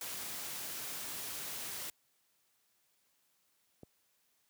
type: noise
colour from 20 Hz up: white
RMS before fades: -42 dBFS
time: 0.01-1.9 s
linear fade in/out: 2 ms
type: click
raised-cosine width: 2 ms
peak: -36 dBFS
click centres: 3.833 s
effects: white hiss -75 dBFS RMS until 4.49 s + high-pass 80 Hz 12 dB/octave